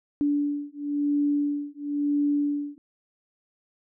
sine beating tone pair, 289.2 / 290.18 Hz, D4 / D4, -27 / -21 cents, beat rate 0.98 Hz, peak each -26 dBFS, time 0.21-2.78 s, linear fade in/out 0 ms, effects none

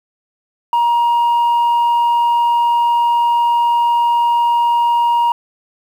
sine tone, 946 Hz, A#5, 25 cents sharp, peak -8 dBFS, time 0.73-5.32 s, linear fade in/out 2 ms, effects tanh soft clip ceiling -10 dBFS + 7-bit

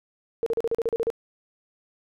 sine tone bursts, 459.6 Hz, A#4, 25 cents flat, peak -21 dBFS, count 10, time 0.43-1.102 s, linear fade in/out 0 ms, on 33 ms, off 38 ms, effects none

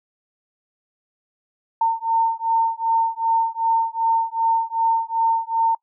sine beating tone pair, 907 / 909.6 Hz, A#5 / A#5, -48 / -43 cents, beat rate 2.6 Hz, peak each -20 dBFS, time 1.81-5.75 s, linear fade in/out 5 ms, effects noise-tail reverb RT60 0.1 s tail -24 dB re dry

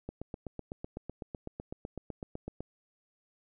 click train, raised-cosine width 2 ms, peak -25 dBFS, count 21, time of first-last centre 0.09-2.606 s, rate 7.95 Hz, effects none

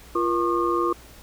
sine tone cluster, 345.7 / 477.6 / 1083 / 1207 Hz, F4 / A#4 / C#6 / D6, -18 / +42 / -41 / +47 cents, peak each -23 / -29 / -26 / -26 dBFS, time 0.15-0.93 s, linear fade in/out 5 ms, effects added 60 Hz sine -48 dBFS peak until 1.22 s + pink hiss -48 dBFS RMS until 1.22 s

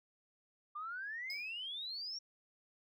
sine exponential sweep, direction up, 1174.7 to 5650 Hz, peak -40 dBFS, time 0.75-2.19 s, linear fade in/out 10 ms
triangle tone with exponential decay, 5030 Hz, D#8, 18 cents sharp, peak -37 dBFS, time 1.3-1.68 s, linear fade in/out 1 ms, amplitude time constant 81 ms
effects tanh soft clip ceiling -33 dBFS

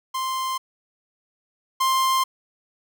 45% pulse tone pair in turn, 1046.5 / 1051.3 Hz, C6 / C6, 0 / +8 cents, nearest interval unison, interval 8 cents, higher second, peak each -24 / -18 dBFS, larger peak second, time 0.14-0.58 / 1.8-2.24 s, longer neither, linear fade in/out 10 ms, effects none

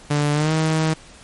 sawtooth tone with pitch glide, 146.83 to 158.28 Hz, D3 to D#3, 0 to +30 cents, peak -13 dBFS, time 0.1-0.94 s, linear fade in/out 10 ms, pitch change +130 cents, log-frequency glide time 0.33-0.52 s, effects pink hiss -45 dBFS RMS until 1.23 s + MP3 48 kbps

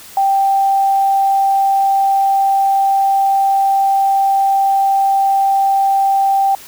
sine tone, 784 Hz, G5, in tune, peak -10 dBFS, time 0.17-6.55 s, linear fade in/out 2 ms, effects white hiss -37 dBFS RMS until 6.67 s

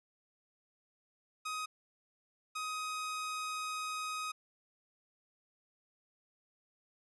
sawtooth tone bursts at uneven times, 1257 Hz, D#6, 17 cents sharp, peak -33 dBFS, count 2, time 1.45-1.66 / 2.55-4.32 s, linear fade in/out 10 ms, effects resampled to 24000 Hz

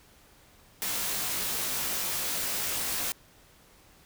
white noise with comb filter, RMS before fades -31 dBFS, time 0.82-3.12 s, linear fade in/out 0 ms, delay 18 ms, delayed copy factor -1, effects pink hiss -58 dBFS RMS until 4.05 s

